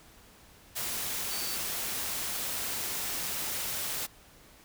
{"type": "tone in noise", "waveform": "sine", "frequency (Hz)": 4554, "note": "C#8", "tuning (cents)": 46, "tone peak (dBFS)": -39, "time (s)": [1.3, 1.57], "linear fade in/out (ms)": 20, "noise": "white", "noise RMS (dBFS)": -34, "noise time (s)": [0.75, 4.07], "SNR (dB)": -8, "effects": ["pink hiss -56 dBFS RMS until 4.64 s"]}